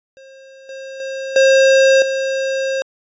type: tone with level steps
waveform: square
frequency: 535 Hz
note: C5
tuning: 38 cents sharp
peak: -40 / -30 / -24 / -9 / -18 dBFS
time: 0.17-2.82 s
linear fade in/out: 0 ms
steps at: 0.69 / 1 / 1.36 / 2.02 s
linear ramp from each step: 2 ms
effects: resampled to 16000 Hz